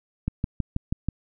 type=click train; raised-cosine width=5 ms; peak=-12 dBFS; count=6; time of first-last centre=0.28-1.086 s; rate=6.2 Hz; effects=none